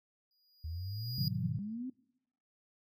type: tone with exponential growth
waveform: square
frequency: 4887 Hz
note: D#8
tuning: 32 cents flat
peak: -36 dBFS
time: 0.31-1.28 s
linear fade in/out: 1 ms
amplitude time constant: 210 ms
type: exponential sweep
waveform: sine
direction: up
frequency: 76.6 to 265.4 Hz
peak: -37 dBFS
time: 0.64-1.9 s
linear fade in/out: 5 ms
type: chord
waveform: sine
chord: G# minor seventh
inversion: none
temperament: equal with one note detuned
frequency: 102.28 / 123.47 / 155.56 / 185 Hz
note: G#2 / B2 / D#3 / F#3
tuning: -26 / 0 / 0 / 0 cents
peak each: -39 / -37 / -37 / -38 dBFS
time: 1.18-1.59 s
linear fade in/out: 5 ms
effects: noise-tail reverb RT60 0.8 s tail -22 dB re dry